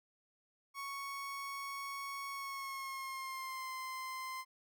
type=tone with pitch glide; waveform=30% pulse; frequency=1108.7 to 1040.4 Hz; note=C#6 to C6; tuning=0 to -10 cents; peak=-38 dBFS; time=0.74-4.45 s; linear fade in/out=50 ms; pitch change=-110 cents; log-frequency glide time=2.31-3.72 s; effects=none